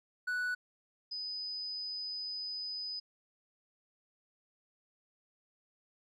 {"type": "tone pair in turn", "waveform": ["triangle", "sine"], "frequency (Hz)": [1480, 4997], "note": ["F#6", "D#8"], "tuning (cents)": [0, 7], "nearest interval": "octave + major sixth", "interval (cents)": 2107, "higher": "second", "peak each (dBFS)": [-30, -37], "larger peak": "first", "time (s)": [[0.27, 0.55], [1.11, 3]], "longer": "second", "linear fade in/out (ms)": 10, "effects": []}